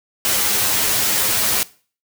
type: noise with comb filter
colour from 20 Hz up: white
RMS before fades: -18 dBFS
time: 0.25-1.63 s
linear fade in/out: 0 ms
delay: 9.5 ms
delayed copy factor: +0.9
effects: noise-tail reverb RT60 0.4 s tail -20 dB re dry